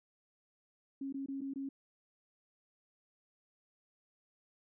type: tone with dropouts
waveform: sine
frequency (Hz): 273.2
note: C#4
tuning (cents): -25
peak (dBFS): -37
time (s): 1.01-1.69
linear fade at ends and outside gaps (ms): 5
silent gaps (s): 1.126-1.142 / 1.261-1.284 / 1.409-1.415 / 1.537-1.558
effects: none